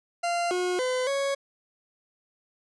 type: tone with pitch steps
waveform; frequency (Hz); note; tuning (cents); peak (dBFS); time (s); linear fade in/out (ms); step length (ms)
40% pulse; 692 / 361.1 / 508 / 554; F5 / F#4 / B4 / C#5; -16 / -42 / +49 / -1; -24; 0.23-1.35; 10; 280
effects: resampled to 22050 Hz